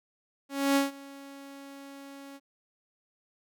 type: tone with ADSR envelope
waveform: sawtooth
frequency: 277.2 Hz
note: C#4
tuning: in tune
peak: -17 dBFS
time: 0.49-2.4 s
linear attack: 270 ms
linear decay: 150 ms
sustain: -23 dB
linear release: 44 ms
effects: none